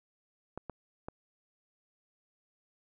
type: clicks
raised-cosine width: 1 ms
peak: -25 dBFS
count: 3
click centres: 0.576 / 0.697 / 1.085 s
effects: none